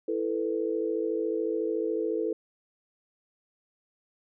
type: chord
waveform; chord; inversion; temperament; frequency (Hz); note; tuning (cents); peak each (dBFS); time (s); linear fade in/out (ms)
sine; E suspended fourth; none; equal; 329.6 / 440 / 493.9; E4 / A4 / B4; 0 / 0 / 0; -31 / -29 / -33; 0.08-2.33; 5
effects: none